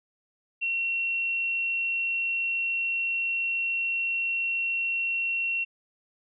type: tone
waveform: sine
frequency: 2727 Hz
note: F7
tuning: 42 cents flat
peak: -25 dBFS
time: 0.61-5.65 s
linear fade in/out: 20 ms
effects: none